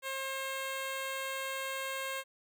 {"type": "tone", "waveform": "10% pulse", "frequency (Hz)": 535, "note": "C5", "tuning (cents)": 38, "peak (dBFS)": -27, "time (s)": [0.02, 2.24], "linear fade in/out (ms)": 50, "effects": []}